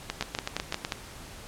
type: two click trains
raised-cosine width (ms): 0.2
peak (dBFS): -12 / -11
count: 7 / 5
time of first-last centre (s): 0.1-0.849 / 0.21-0.922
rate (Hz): 8.01 / 5.62
effects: pink hiss -45 dBFS RMS until 1.47 s + low-pass 11000 Hz 12 dB/octave